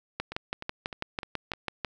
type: two click trains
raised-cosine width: 0.3 ms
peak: -14 / -21 dBFS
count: 11 / 5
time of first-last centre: 0.2-1.847 / 0.32-1.536 s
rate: 6.07 / 3.29 Hz
effects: none